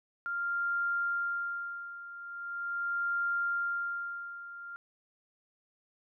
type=tone with tremolo; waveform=sine; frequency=1395 Hz; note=F6; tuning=2 cents flat; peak=-28 dBFS; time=0.26-4.76 s; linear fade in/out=0 ms; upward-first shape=sine; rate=0.41 Hz; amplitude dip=80%; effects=none